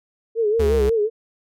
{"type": "tone with vibrato", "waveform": "sine", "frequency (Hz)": 436.8, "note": "A4", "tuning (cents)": -13, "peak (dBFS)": -16, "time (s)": [0.35, 1.1], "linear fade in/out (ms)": 50, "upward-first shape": "sine", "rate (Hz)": 5.6, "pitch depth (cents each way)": 100}
{"type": "exponential sweep", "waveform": "square", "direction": "down", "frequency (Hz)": [77, 65.2], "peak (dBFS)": -21, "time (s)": [0.59, 0.9], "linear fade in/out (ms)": 10}
{"effects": []}